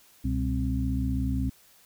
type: harmonic tone with a mistuned harmonic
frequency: 65.5 Hz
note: C2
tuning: 2 cents sharp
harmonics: 1 / 2 / 3 / 4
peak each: -28 / -31 / -35 / -30 dBFS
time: 0.24-1.5 s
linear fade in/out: 10 ms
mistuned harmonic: 2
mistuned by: -130 cents
effects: white hiss -58 dBFS RMS until 1.85 s